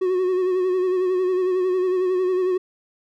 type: tone with vibrato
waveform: triangle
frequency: 368.4 Hz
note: F#4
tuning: 7 cents flat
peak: -16 dBFS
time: 0.01-2.58 s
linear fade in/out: 10 ms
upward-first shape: sine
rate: 11 Hz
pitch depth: 40 cents each way
effects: none